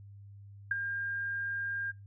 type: tone with ADSR envelope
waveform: sine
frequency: 1606 Hz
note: G6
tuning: 41 cents sharp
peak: -24 dBFS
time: 0.71-1.92 s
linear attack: 4 ms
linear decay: 16 ms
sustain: -9 dB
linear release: 20 ms
effects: noise-tail reverb RT60 0.2 s tail -18 dB re dry + added 100 Hz sine -48 dBFS peak until 2.06 s